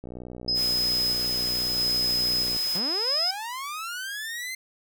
click train, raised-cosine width 2 ms, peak -25 dBFS, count 156, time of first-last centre 0.04-2.564 s, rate 61.4 Hz
sine tone with tremolo, 5070 Hz, D#8, 32 cents sharp, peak -22 dBFS, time 0.48-3.31 s, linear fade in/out 5 ms, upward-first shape square, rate 0.77 Hz, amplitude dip 25%
white noise, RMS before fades -36 dBFS, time 0.54-2.81 s, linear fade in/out 50 ms
sawtooth linear sweep, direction up, 159.3 to 2093 Hz, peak -28 dBFS, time 2.75-4.55 s, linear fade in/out 5 ms
effects none

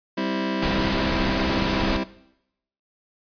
sawtooth chord, C major, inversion second, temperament just, 196.22 / 261.6 / 327 Hz, G3 / C4 / E4, +2 / 0 / -14 cents, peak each -24 dBFS, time 0.17-2.04 s, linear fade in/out 10 ms
pink noise, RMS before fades -25 dBFS, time 0.62-1.97 s, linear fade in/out 5 ms
effects noise-tail reverb RT60 0.8 s tail -18 dB re dry + resampled to 11025 Hz

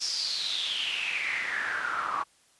pink noise with band-pass filter sweep, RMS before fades -31 dBFS, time 0-2.24 s, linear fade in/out 20 ms, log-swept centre 5500 to 1100 Hz, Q 8.4, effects white hiss -63 dBFS RMS until 2.59 s + resampled to 24000 Hz

